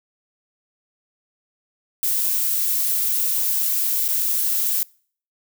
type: noise with dropouts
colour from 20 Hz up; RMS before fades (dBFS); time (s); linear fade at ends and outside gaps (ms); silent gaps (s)
violet; -21; 2.03-4.83; 0; 4.079-4.087
effects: noise-tail reverb RT60 0.5 s tail -25 dB re dry